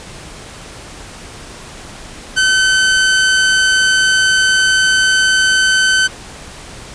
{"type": "tone", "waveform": "sawtooth", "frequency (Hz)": 1528, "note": "G6", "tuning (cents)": -45, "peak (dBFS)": -6, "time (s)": [2.36, 6.08], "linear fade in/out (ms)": 20, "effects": ["pink hiss -33 dBFS RMS until 6.94 s", "resampled to 22050 Hz"]}